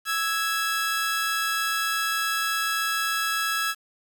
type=tone pair together; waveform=sawtooth; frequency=1317.8 / 1661.2 Hz; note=E6 / G#6; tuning=-1 / 0 cents; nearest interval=major third; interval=401 cents; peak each=-23 dBFS; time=0.05-3.75 s; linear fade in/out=50 ms; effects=8-bit